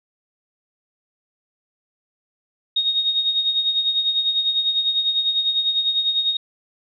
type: tone with tremolo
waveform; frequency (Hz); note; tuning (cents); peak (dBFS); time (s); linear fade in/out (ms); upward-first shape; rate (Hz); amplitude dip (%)
sine; 3729; A#7; 0; -15; 2.76-6.37; 5; sine; 10; 60
effects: none